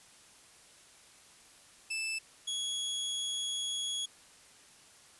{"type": "tone pair in turn", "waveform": "sawtooth", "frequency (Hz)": [2637, 3342], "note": ["E7", "G#7"], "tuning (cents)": [0, 10], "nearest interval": "major third", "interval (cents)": 410, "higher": "second", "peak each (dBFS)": [-30, -30], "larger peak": "neither", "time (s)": [[1.9, 2.19], [2.47, 4.06]], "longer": "second", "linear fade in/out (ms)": 10, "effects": ["white hiss -58 dBFS RMS until 5.19 s", "resampled to 24000 Hz"]}